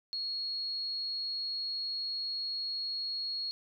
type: tone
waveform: sine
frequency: 4313 Hz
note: C#8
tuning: 48 cents flat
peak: -33 dBFS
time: 0.13-3.51 s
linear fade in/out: 0 ms
effects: none